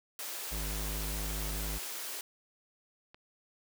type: high-pass noise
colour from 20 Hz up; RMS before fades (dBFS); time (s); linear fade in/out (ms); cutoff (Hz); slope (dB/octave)
white; -40; 0.19-2.21; 2; 300; 24
type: tone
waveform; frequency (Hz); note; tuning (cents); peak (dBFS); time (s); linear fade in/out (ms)
square; 52.4; G#1; +16; -36; 0.51-1.79; 20
type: clicks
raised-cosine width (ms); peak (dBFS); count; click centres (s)
0.3; -36; 2; 2.053 / 3.145
effects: none